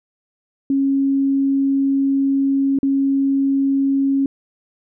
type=tone with dropouts; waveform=sine; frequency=273.8 Hz; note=C#4; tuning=21 cents flat; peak=-14 dBFS; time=0.7-4.26 s; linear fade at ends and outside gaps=2 ms; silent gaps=2.788-2.83 s; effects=none